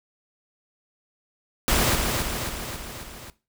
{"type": "noise with echo", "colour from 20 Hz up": "pink", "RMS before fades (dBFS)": -21, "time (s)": [1.68, 1.95], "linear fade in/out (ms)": 0, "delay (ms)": 270, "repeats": 5, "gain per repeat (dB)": -4, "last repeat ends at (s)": 3.3, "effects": ["noise-tail reverb RT60 0.3 s tail -18 dB re dry"]}